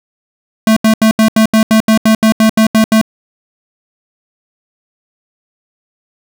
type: tone bursts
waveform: square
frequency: 220 Hz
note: A3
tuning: in tune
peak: -6 dBFS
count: 14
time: 0.67-3.014 s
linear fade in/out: 2 ms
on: 95 ms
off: 78 ms
effects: none